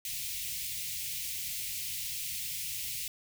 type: band-stop noise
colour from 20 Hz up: white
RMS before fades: -37 dBFS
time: 0.05-3.08 s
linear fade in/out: 2 ms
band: 160 to 2100 Hz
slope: 48 dB/octave
effects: none